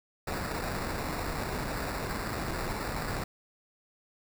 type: noise with sample-and-hold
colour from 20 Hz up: pink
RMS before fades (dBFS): -34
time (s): 0.27-3.24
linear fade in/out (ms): 5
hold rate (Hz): 3150
effects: none